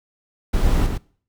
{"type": "noise with echo", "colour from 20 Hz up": "brown", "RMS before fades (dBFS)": -18, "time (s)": [0.53, 0.87], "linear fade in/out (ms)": 10, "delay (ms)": 110, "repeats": 1, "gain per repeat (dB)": -5, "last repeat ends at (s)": 0.98, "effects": ["noise-tail reverb RT60 0.5 s tail -23 dB re dry"]}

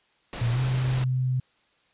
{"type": "noise", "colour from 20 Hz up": "pink", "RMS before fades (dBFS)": -35, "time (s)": [0.33, 1.04], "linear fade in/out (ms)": 0}
{"type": "tone with pitch glide", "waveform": "sine", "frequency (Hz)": [118.3, 128.26], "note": ["A#2", "C3"], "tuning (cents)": [26, -34], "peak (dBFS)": -22, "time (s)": [0.41, 1.4], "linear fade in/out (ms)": 5, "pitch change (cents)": 140, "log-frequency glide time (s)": [0.52, 0.59]}
{"effects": ["white hiss -65 dBFS RMS until 1.93 s", "resampled to 8000 Hz"]}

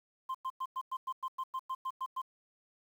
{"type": "tone bursts", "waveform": "sine", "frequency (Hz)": 1046.5, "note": "C6", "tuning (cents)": 0, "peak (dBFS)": -31, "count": 13, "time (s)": [0.29, 2.218], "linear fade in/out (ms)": 10, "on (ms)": 56, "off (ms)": 100, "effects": ["tanh soft clip ceiling -32 dBFS", "10-bit"]}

